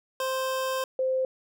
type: tone pair in turn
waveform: 25% pulse / sine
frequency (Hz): 523.3 / 520.6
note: C5 / C5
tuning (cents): 0 / -9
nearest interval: unison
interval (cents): 9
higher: first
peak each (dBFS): -23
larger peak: neither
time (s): 0.2-0.84 / 0.99-1.25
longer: first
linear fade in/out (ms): 2
effects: none